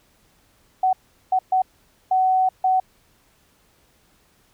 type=tone bursts at uneven times; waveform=sine; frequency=750 Hz; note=F#5; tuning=23 cents sharp; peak=-15 dBFS; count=5; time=0.83-0.93 / 1.32-1.39 / 1.52-1.62 / 2.11-2.49 / 2.64-2.8 s; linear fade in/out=5 ms; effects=pink hiss -60 dBFS RMS until 4.53 s